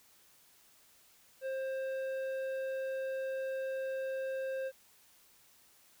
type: tone with tanh clipping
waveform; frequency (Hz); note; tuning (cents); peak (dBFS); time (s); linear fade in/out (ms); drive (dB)
sine; 530; C5; +22; -36; 1.41-4.72; 50; 10
effects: white hiss -64 dBFS RMS until 6 s